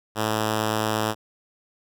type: tone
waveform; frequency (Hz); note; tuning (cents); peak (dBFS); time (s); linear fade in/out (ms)
5% pulse; 108.7; A2; -21; -11; 0.15-1.15; 50
effects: none